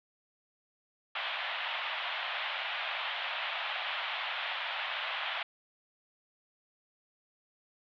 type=band-pass noise; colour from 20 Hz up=white; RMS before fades=-36 dBFS; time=1.15-5.43 s; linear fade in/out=5 ms; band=620 to 3500 Hz; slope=48 dB/octave; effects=none